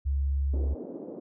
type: tone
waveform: sine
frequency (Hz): 69.3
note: C#2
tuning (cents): 0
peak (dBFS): -24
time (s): 0.05-0.75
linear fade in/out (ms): 20
type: band-pass noise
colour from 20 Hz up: pink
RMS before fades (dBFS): -40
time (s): 0.53-1.2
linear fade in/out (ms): 10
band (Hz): 240 to 510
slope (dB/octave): 24
effects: none